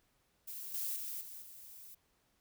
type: noise with level steps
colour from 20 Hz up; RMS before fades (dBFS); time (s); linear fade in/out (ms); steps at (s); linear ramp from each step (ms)
violet; -45 / -38 / -42 / -49 / -53; 0.47-1.95; 10; 0.74 / 0.96 / 1.21 / 1.42; 2
effects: pink hiss -75 dBFS RMS until 2.4 s